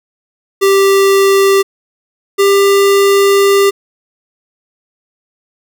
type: tone pair in turn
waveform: square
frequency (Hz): 392 / 397.2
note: G4 / G4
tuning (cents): 0 / +23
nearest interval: unison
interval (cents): 23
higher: second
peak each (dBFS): -7 / -7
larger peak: neither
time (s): 0.61-1.63 / 2.38-3.71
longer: second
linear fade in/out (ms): 20
effects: none